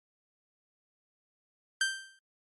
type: tone with exponential decay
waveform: sawtooth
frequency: 1568 Hz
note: G6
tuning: in tune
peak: -20 dBFS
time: 1.81-2.19 s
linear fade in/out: 2 ms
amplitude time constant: 82 ms
effects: noise-tail reverb RT60 0.1 s tail -25 dB re dry + MP3 48 kbps